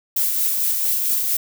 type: noise with tremolo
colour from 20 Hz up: violet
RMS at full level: -19 dBFS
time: 0.16-1.37 s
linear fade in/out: 5 ms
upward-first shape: sine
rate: 4.4 Hz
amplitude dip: 30%
effects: none